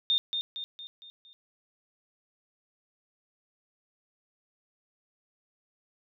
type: tone with echo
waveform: sine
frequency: 3641 Hz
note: A#7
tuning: 41 cents flat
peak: -22 dBFS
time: 0.1-0.18 s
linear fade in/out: 0 ms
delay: 230 ms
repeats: 5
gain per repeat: -6 dB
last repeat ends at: 1.33 s
effects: none